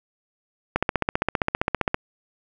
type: click train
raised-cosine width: 0.5 ms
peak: -5 dBFS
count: 19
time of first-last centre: 0.76-1.944 s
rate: 15.2 Hz
effects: none